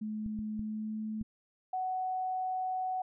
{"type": "tone with pitch glide", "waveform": "sine", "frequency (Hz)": [214.6, 216.8], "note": ["A3", "A3"], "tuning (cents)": [-43, -25], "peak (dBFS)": -34, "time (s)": [0.01, 1.23], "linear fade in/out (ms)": 10, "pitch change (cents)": 18, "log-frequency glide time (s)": [0.54, 0.98]}
{"type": "clicks", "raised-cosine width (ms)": 5, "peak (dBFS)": -31, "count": 4, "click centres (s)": [0.262, 0.39, 0.594, 1.213]}
{"type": "tone", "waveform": "sine", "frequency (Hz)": 745, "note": "F#5", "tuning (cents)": 12, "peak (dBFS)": -31, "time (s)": [1.73, 3.02], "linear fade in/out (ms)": 5}
{"effects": []}